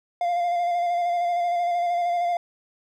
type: tone with vibrato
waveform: triangle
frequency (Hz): 698.5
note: F5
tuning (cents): 0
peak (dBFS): -19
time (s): 0.21-2.37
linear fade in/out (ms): 2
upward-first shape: square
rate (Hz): 13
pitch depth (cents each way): 20
effects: none